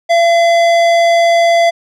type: tone with tanh clipping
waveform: sine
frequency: 679 Hz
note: F5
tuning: 49 cents flat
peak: -9 dBFS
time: 0.09-1.71 s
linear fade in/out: 20 ms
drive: 16 dB
effects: none